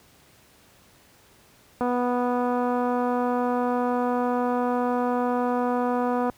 click train, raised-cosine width 1 ms, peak -13 dBFS, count 1105, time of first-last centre 1.81-6.298 s, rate 246 Hz, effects pink hiss -56 dBFS RMS until 6.37 s + high-pass 60 Hz 12 dB/octave

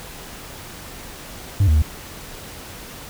sine tone with pitch steps, 98.9 / 77.8 / 76.6 Hz, G2 / D#2 / D#2, +16 / 0 / -27 cents, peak -9 dBFS, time 1.6-1.822 s, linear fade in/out 5 ms, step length 74 ms, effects tanh soft clip ceiling -11 dBFS + pink hiss -37 dBFS RMS until 3.09 s

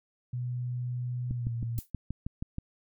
sine tone with pitch glide, 123.47 to 116.74 Hz, B2 to A#2, 0 to +3 cents, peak -30 dBFS, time 0.33-1.79 s, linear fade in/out 5 ms, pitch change -97 cents, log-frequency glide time 1.32-1.51 s
click train, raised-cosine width 5 ms, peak -21 dBFS, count 9, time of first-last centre 1.31-2.584 s, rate 6.28 Hz
violet noise with exponential decay, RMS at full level -37 dBFS, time 1.78-1.9 s, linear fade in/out 0 ms, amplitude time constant 26 ms
effects MP3 96 kbps

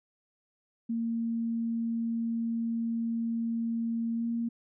sine tone with pitch glide, 230 to 232.7 Hz, A#3 to A#3, -23 to -3 cents, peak -28 dBFS, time 0.89-4.49 s, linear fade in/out 10 ms, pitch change +20 cents, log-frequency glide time 4.15-4.26 s, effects none

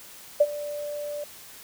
sine tone with ADSR envelope, 587.3 Hz, D5, in tune, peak -12 dBFS, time 0.4-1.24 s, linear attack 9 ms, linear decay 46 ms, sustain -18 dB, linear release 4 ms, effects white hiss -46 dBFS RMS until 1.63 s

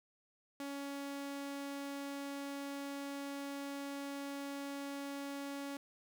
sawtooth tone, 280.2 Hz, C#4, 19 cents sharp, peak -37 dBFS, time 0.6-5.77 s, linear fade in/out 2 ms, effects none

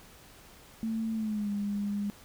sine tone with pitch glide, 223.4 to 203.7 Hz, A3 to G#3, +27 to -33 cents, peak -29 dBFS, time 0.83-2.1 s, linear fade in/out 0 ms, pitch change -160 cents, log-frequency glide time 1.13-1.5 s, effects pink hiss -54 dBFS RMS until 2.24 s

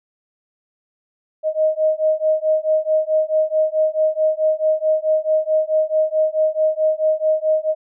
sine beating tone pair, 622.3 / 626.9 Hz, D#5 / D#5, 0 / +13 cents, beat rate 4.6 Hz, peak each -18 dBFS, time 1.43-7.75 s, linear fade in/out 50 ms, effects none

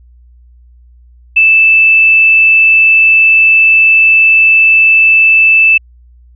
sine tone, 2637 Hz, E7, in tune, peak -3 dBFS, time 1.36-5.78 s, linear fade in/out 10 ms, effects added 60 Hz sine -38 dBFS peak until 6.35 s

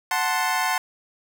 25% pulse chord, F# diminished, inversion none, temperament equal, 740 / 880 / 1046.5 Hz, F#5 / A5 / C6, 0 / 0 / 0 cents, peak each -22 dBFS, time 0.11-0.78 s, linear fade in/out 2 ms, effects none

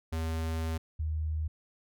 square / sine tone pair in turn, 80.9 / 78.01 Hz, E2 / D#2, -32 / +5 cents, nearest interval minor second, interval 63 cents, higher first, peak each -31 / -29 dBFS, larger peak second, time 0.12-0.78 / 0.99-1.48 s, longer first, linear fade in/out 10 ms, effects none

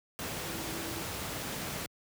sine tone in noise, 329.6 Hz, E4, in tune, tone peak -43 dBFS, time 0.46-1.02 s, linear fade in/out 0 ms, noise pink, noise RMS -37 dBFS, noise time 0.19-1.86 s, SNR -9 dB, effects high-pass 80 Hz 12 dB/octave

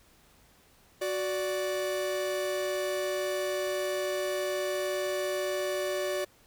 45% pulse tone pair together, 370 / 584.1 Hz, F#4 / D5, 0 / -10 cents, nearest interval minor sixth, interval 790 cents, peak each -33 / -31 dBFS, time 1.01-6.25 s, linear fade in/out 10 ms, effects pink hiss -61 dBFS RMS until 6.46 s

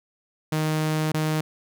sawtooth tone with dropouts, 155.56 Hz, D#3, in tune, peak -18 dBFS, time 0.52-1.41 s, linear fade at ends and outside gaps 5 ms, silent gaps 1.12-1.142 s, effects none

